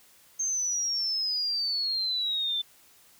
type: exponential sweep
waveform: sine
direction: down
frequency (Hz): 6400 to 3520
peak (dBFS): -26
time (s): 0.39-2.62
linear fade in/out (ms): 10
effects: white hiss -58 dBFS RMS until 3.19 s